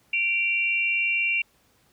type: tone pair together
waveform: sine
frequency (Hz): 2349 / 2757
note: D7 / F7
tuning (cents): 0 / -23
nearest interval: minor third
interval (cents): 277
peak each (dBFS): -24 / -24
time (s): 0.13-1.42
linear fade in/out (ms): 5
effects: pink hiss -63 dBFS RMS until 1.92 s + high-pass 60 Hz 12 dB/octave